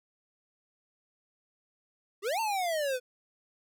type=exponential two-way sweep; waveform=square; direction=up then down; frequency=370 to 919 to 488.2 Hz; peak=-29 dBFS; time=2.22-3 s; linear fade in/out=50 ms; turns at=2.4 s; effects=none